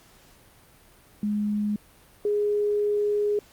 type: tone pair in turn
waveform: sine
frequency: 208.5 / 414.6 Hz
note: G#3 / G#4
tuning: +7 / -3 cents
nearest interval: octave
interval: 1190 cents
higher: second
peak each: -23 / -21 dBFS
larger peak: second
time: 1.23-1.76 / 2.25-3.39 s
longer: second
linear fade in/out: 2 ms
effects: pink hiss -55 dBFS RMS until 3.52 s + Opus 48 kbps